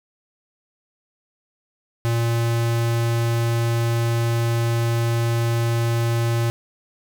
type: tone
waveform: square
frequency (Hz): 116.54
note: A#2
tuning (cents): 0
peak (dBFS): -19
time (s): 2.05-6.5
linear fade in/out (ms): 0
effects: none